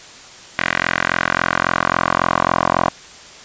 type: tone with band-pass filter sweep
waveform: 10% pulse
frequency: 43.65 Hz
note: F1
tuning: in tune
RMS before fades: -18 dBFS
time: 0.59-2.9 s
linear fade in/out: 0 ms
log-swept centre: 1900 to 930 Hz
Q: 2.3
effects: white hiss -39 dBFS RMS until 3.44 s + resampled to 16000 Hz